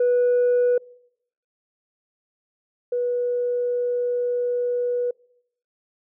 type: tone pair in turn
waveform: sine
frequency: 490.1 / 488.1 Hz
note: B4 / B4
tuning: -13 / -20 cents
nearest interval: unison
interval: 7 cents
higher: first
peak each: -14 / -20 dBFS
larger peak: first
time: 0-0.78 / 2.92-5.11 s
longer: second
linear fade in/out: 5 ms
effects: noise-tail reverb RT60 0.8 s tail -26 dB re dry + tanh soft clip ceiling -14 dBFS